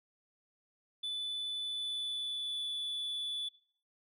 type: tone with pitch glide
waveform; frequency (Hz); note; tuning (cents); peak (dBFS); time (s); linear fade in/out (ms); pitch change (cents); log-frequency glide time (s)
sine; 3489 to 3459; A7 to A7; -15 to -30; -32; 1.03-3.49; 10; -15; 1.64-2.69
effects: noise-tail reverb RT60 0.5 s tail -19 dB re dry + tanh soft clip ceiling -34 dBFS